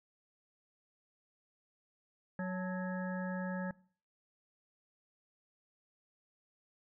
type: harmonic tone with a mistuned harmonic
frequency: 185 Hz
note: F#3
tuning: in tune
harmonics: 1 / 3 / 5 / 7 / 9 / 10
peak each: -36 / -43 / -47 / -52 / -45 / -57 dBFS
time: 2.39-3.71 s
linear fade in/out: 2 ms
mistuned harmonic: 5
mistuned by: -81 cents
effects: noise-tail reverb RT60 0.5 s tail -22 dB re dry